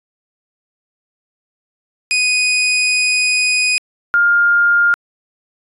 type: tone pair in turn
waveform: sawtooth / sine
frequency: 2488 / 1407.7 Hz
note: D#7 / F6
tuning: -1 / +13 cents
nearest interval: minor seventh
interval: 986 cents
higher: first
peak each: -9 dBFS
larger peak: neither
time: 2.11-3.78 / 4.14-4.94 s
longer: first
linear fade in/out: 0 ms
effects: resampled to 24000 Hz